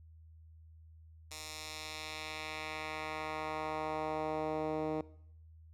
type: tone with band-pass filter sweep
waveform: 10% pulse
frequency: 155.56 Hz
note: D#3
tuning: in tune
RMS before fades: -39 dBFS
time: 1.31-5.01 s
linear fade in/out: 2 ms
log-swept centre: 6600 to 400 Hz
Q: 0.97
effects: noise-tail reverb RT60 0.7 s tail -20 dB re dry + added 80 Hz sine -54 dBFS peak until 5.73 s